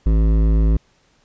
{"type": "tone with hard clipping", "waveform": "triangle", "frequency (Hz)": 54, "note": "A1", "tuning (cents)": -32, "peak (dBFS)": -14, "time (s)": [0.06, 0.77], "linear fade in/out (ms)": 5, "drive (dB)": 17, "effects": ["pink hiss -59 dBFS RMS until 1.24 s", "resampled to 16000 Hz"]}